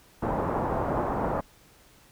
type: low-pass noise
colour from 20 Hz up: white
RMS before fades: -28 dBFS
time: 0.22-1.41 s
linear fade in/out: 10 ms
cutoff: 1000 Hz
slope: 24 dB/octave
effects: pink hiss -57 dBFS RMS until 2.11 s